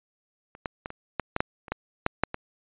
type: clicks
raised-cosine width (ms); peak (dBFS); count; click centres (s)
0.5; -30 / -14 / -18 / -23 / -11 / -11 / -7 / -27 / -12 / -7 / -6 / -16; 12; 0.551 / 0.658 / 0.859 / 0.904 / 1.197 / 1.364 / 1.405 / 1.682 / 1.72 / 2.064 / 2.236 / 2.344
effects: resampled to 8000 Hz